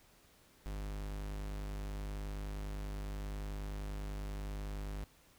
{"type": "tone", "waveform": "45% pulse", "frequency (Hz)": 50.4, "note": "G1", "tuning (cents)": 49, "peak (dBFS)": -39, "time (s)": [0.66, 5.04], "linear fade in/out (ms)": 0, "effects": ["pink hiss -65 dBFS RMS until 5.38 s"]}